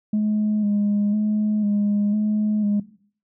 sine tone with vibrato, 208.8 Hz, G#3, 10 cents sharp, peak -16 dBFS, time 0.13-2.8 s, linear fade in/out 5 ms, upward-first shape square, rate 1 Hz, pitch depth 27 cents each way, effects noise-tail reverb RT60 0.5 s tail -17 dB re dry + tanh soft clip ceiling -15 dBFS

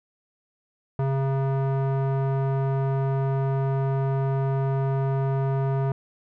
square tone with low-pass filter, 135.5 Hz, C#3, 39 cents flat, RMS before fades -24 dBFS, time 0.99-5.92 s, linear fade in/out 2 ms, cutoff 990 Hz, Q 1.2, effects none

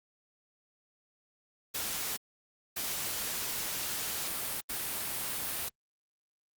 white noise bursts at uneven times, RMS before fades -35 dBFS, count 3, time 1.74-2.17 / 2.76-4.61 / 4.69-5.69 s, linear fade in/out 10 ms, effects Opus 48 kbps

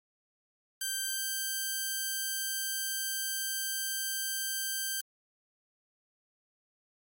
5% pulse tone, 1568 Hz, G6, in tune, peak -21 dBFS, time 0.81-5.01 s, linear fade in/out 5 ms, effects Opus 48 kbps

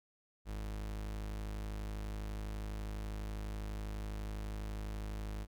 40% pulse tone, 52.1 Hz, G#1, 6 cents sharp, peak -38 dBFS, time 0.45-5.47 s, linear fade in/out 50 ms, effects none

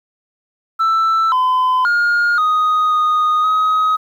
sine tone with pitch steps, 1326 / 1017 / 1421 / 1247 / 1238 / 1264 Hz, E6 / C6 / F6 / D#6 / D#6 / D#6, +10 / -50 / +30 / +3 / -9 / +27 cents, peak -9 dBFS, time 0.79-3.97 s, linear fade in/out 20 ms, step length 530 ms, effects tanh soft clip ceiling -11 dBFS + 8-bit

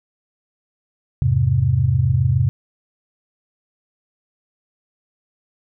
sine chord, E augmented, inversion none, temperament equal with one note detuned, 84.58 / 103.83 / 130.81 Hz, E2 / G#2 / B#2, +45 / 0 / 0 cents, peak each -21 / -19 / -16 dBFS, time 1.22-2.49 s, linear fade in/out 0 ms, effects none

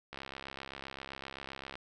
click train, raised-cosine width 0.3 ms, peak -26 dBFS, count 111, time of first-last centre 0.13-1.755 s, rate 67.7 Hz, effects none

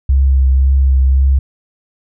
sine tone with vibrato, 66.7 Hz, C2, 34 cents sharp, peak -7 dBFS, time 0.09-1.39 s, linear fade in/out 5 ms, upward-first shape triangle, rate 1.9 Hz, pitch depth 27 cents each way, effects none

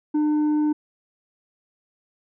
triangle tone with tanh clipping, 301.3 Hz, D4, 44 cents sharp, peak -19 dBFS, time 0.14-0.73 s, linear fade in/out 10 ms, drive 9 dB, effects none

